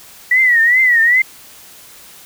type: tone with vibrato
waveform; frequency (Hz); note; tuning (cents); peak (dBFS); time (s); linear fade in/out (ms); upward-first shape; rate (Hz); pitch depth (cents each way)
sine; 1940; B6; -31; -8; 0.31-1.22; 5; triangle; 2.5; 140
effects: white hiss -40 dBFS RMS until 2.25 s